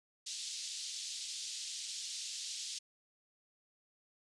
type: band-pass noise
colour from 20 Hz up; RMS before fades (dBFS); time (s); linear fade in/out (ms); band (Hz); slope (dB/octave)
pink; -43; 0.26-2.79; 10; 3600 to 7700; 24
effects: resampled to 24000 Hz